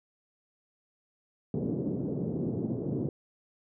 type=band-pass noise; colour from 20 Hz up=pink; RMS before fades=-32 dBFS; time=1.54-3.09 s; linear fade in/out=2 ms; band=130 to 420 Hz; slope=24 dB/octave; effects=none